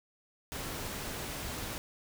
pink noise, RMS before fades -39 dBFS, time 0.52-1.78 s, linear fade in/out 0 ms, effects none

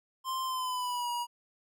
square tone with pitch glide, 1046.5 to 959.6 Hz, C6 to A#5, 0 to +50 cents, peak -32 dBFS, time 0.24-1.27 s, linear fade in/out 50 ms, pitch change -150 cents, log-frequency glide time 0.43-1.1 s, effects none

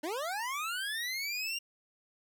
25% pulse linear sweep, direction up, 283.5 to 2821 Hz, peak -30 dBFS, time 0.03-1.59 s, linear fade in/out 10 ms, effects none

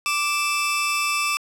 sawtooth tone pair together, 1172 / 2641 Hz, D6 / E7, -4 / +3 cents, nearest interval octave + major second, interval 1407 cents, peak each -20 dBFS, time 0.06-1.37 s, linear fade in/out 0 ms, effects low-pass 12000 Hz 12 dB/octave

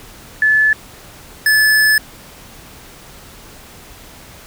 sine / square tone pair in turn, 1731 / 1731 Hz, A6 / A6, -29 / -29 cents, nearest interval unison, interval 0 cents, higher neither, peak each -9 / -10 dBFS, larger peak first, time 0.42-0.73 / 1.46-1.98 s, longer second, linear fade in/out 2 ms, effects pink hiss -39 dBFS RMS until 4.46 s

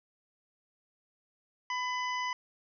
harmonic tone with a mistuned harmonic, 997 Hz, B5, 16 cents sharp, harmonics 1 / 2 / 3 / 5 / 6, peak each -33 / -36 / -42 / -47 / -50 dBFS, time 1.7-2.33 s, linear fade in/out 2 ms, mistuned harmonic 2, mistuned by +16 cents, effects none

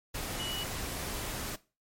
sine tone in noise, 2938 Hz, F#7, 13 cents flat, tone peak -36 dBFS, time 0.39-0.64 s, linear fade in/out 10 ms, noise pink, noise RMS -37 dBFS, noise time 0.14-1.56 s, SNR -2 dB, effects noise-tail reverb RT60 0.3 s tail -18 dB re dry + MP3 64 kbps

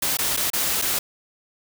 white noise with dropouts, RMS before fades -23 dBFS, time 0.02-0.99 s, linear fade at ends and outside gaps 5 ms, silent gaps 0.171-0.187 / 0.366-0.372 / 0.502-0.533 / 0.816-0.821 s, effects none

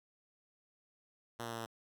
5% pulse tone with pitch steps, 117.6 / 116.25 / 114.91 / 113.59 Hz, A#2 / A#2 / A#2 / A#2, +16 / -4 / -24 / -44 cents, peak -29 dBFS, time 1.39-1.662 s, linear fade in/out 10 ms, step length 68 ms, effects none

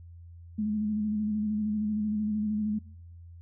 sine tone with vibrato, 212 Hz, G#3, 36 cents sharp, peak -26 dBFS, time 0.58-2.79 s, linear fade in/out 10 ms, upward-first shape square, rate 13 Hz, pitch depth 27 cents each way, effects noise-tail reverb RT60 0.9 s tail -26 dB re dry + added 85 Hz sine -45 dBFS peak until 3.41 s

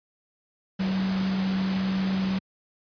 sine tone in noise, 190.2 Hz, F#3, 48 cents sharp, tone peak -23 dBFS, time 0.79-2.39 s, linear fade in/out 10 ms, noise pink, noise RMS -34 dBFS, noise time 0.79-2.39 s, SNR +8 dB, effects high-pass 100 Hz 12 dB/octave + resampled to 11025 Hz

